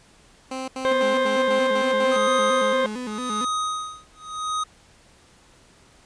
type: tone bursts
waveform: 15% pulse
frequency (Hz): 261.6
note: C4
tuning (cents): 0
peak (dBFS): -22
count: 7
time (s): 0.51-2.168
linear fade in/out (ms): 5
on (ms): 170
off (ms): 78
type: harmonic tone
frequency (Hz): 526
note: C5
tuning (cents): +9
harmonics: 1 / 2 / 3 / 4 / 6 / 7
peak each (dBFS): -20 / -26 / -30 / -32 / -36 / -37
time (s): 0.85-2.86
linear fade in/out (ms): 0
type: tone with vibrato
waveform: 35% pulse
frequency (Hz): 231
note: A#3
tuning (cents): -16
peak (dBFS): -27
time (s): 0.91-3.45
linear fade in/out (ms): 5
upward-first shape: square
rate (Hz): 4.4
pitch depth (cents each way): 140
type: tone with tremolo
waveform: square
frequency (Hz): 1252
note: D#6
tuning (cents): +10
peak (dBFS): -23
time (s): 2.11-4.64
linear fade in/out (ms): 10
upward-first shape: sine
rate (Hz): 0.88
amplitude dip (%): 100
effects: pink hiss -54 dBFS RMS until 6.05 s + resampled to 22050 Hz